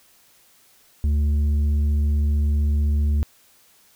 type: tone with tanh clipping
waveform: triangle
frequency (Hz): 73.7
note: D2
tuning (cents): +7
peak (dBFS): -18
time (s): 1.04-3.23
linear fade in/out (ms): 0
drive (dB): 10
effects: white hiss -56 dBFS RMS until 3.95 s